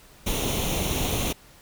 pink noise with comb filter, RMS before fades -26 dBFS, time 0.26-1.33 s, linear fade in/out 10 ms, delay 0.31 ms, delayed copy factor +0.65, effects pink hiss -52 dBFS RMS until 1.61 s

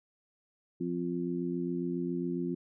harmonic tone, 87.31 Hz, F2, in tune, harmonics 2 / 3 / 4, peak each -35 / -35 / -35 dBFS, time 0.8-2.55 s, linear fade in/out 10 ms, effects none

